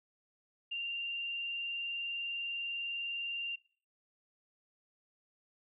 sine tone with vibrato, 2780 Hz, F7, 9 cents flat, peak -35 dBFS, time 0.71-3.56 s, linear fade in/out 10 ms, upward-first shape triangle, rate 20 Hz, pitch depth 26 cents each way, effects noise-tail reverb RT60 0.5 s tail -25 dB re dry

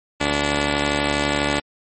5% pulse tone pair together, 72.3 / 289.2 Hz, D2 / D4, -27 / -27 cents, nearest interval 2 octaves, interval 2400 cents, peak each -11 dBFS, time 0.2-1.6 s, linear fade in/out 10 ms, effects MP3 32 kbps

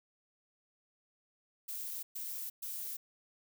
violet noise bursts, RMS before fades -41 dBFS, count 3, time 1.68-2.97 s, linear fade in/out 10 ms, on 350 ms, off 120 ms, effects none

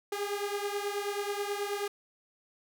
sawtooth beating tone pair, 403.3 / 412.6 Hz, G4 / G#4, +49 / -11 cents, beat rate 9.3 Hz, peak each -30 / -32 dBFS, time 0.12-1.88 s, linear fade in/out 5 ms, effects none

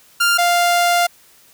sawtooth tone pair in turn, 1396.9 / 698.5 Hz, F6 / F5, 0 / 0 cents, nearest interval octave, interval 1200 cents, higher first, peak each -9 / -9 dBFS, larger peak neither, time 0.2-0.38 / 0.38-1.07 s, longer second, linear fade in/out 10 ms, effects white hiss -50 dBFS RMS until 1.53 s

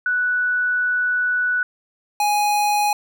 sine / square tone pair in turn, 1480 / 830.6 Hz, F#6 / G#5, 0 / 0 cents, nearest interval minor seventh, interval 1000 cents, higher first, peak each -17 dBFS, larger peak neither, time 0.06-1.63 / 2.2-2.93 s, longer first, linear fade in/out 2 ms, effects none

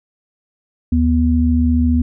sine tone pair together, 76.55 / 244.1 Hz, D#2 / B3, -28 / -20 cents, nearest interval octave + minor sixth, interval 2008 cents, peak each -14 dBFS, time 0.92-2.02 s, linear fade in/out 5 ms, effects none

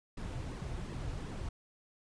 brown noise with flanger, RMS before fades -40 dBFS, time 0.17-1.49 s, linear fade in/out 5 ms, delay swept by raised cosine 1.3 to 5.1 ms, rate 2.7 Hz, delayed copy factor -0.55, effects resampled to 22050 Hz

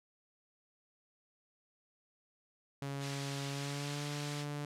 sawtooth tone with pitch glide, 139.4 to 145.99 Hz, C#3 to D3, +10 to -10 cents, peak -34 dBFS, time 2.82-4.65 s, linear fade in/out 2 ms, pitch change +80 cents, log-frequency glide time 3.49-4.04 s
white band-pass noise, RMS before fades -47 dBFS, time 2.99-4.46 s, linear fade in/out 50 ms, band 1700 to 5200 Hz, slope 12 dB/octave
effects low-pass 11000 Hz 12 dB/octave

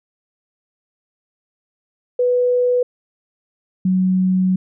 sine tone pair in turn, 493.9 / 185.86 Hz, B4 / F#3, 0 / +8 cents, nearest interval octave + perfect fourth, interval 1692 cents, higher first, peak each -13 dBFS, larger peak neither, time 2.19-2.83 / 3.85-4.56 s, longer second, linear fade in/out 5 ms, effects none

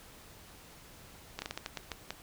slowing click train, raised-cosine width 0.2 ms, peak -19 dBFS, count 9, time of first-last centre 1.39-2.106 s, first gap 30 ms, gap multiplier 1.3, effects pink hiss -54 dBFS RMS until 2.22 s

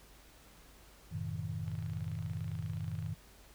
sine chord, F# diminished seventh, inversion none, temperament equal with one note detuned, 92.5 / 110 / 130.81 / 159.02 Hz, F#2 / A2 / C3 / Eb3, 0 / 0 / 0 / +38 cents, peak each -41 / -41 / -45 / -40 dBFS, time 1.11-3.15 s, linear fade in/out 20 ms
click train, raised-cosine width 0.3 ms, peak -39 dBFS, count 39, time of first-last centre 1.68-3.062 s, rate 27.5 Hz
effects added 50 Hz sine -60 dBFS peak until 3.54 s + pink hiss -60 dBFS RMS until 3.54 s

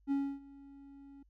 triangle tone with ADSR envelope, 277.9 Hz, C#4, 4 cents sharp, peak -26 dBFS, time 0.07-1.23 s, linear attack 44 ms, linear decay 280 ms, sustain -23 dB, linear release 6 ms, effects added 50 Hz sine -64 dBFS peak until 1.29 s

